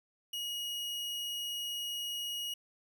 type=tone; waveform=40% pulse; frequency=2891 Hz; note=F#7; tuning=41 cents flat; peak=-35 dBFS; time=0.33-2.54 s; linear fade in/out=5 ms; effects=none